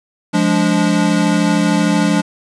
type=chord; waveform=square; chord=D diminished; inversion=first; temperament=equal with one note detuned; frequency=174.61 / 207.7 / 289.6 Hz; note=F3 / Ab3 / D4; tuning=0 / 0 / -24 cents; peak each=-17 dBFS; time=0.33-2.22 s; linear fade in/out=20 ms; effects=resampled to 22050 Hz + 7-bit